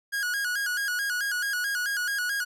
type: tone with vibrato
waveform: 45% pulse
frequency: 1546 Hz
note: G6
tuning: 24 cents flat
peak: -26 dBFS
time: 0.12-2.45 s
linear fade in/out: 20 ms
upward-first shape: square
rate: 4.6 Hz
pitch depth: 96 cents each way
effects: none